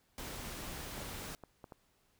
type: noise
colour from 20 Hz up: pink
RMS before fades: -44 dBFS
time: 0.18-1.35 s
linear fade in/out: 0 ms
type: clicks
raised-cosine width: 1 ms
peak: -34 dBFS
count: 6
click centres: 0.98 / 1.017 / 1.116 / 1.437 / 1.642 / 1.722 s
effects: pink hiss -73 dBFS RMS until 2.19 s